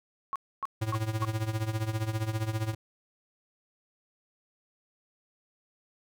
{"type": "tone bursts", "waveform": "sine", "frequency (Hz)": 1100, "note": "C#6", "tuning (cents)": -14, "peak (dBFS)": -29, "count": 4, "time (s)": [0.33, 1.248], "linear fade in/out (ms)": 0, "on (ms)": 27, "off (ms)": 270}
{"type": "tone with tremolo", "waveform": "square", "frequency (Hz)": 109.8, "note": "A2", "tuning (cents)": -3, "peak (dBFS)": -26, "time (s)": [0.81, 2.75], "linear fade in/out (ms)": 10, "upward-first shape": "triangle", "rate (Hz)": 15, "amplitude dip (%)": 85}
{"effects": []}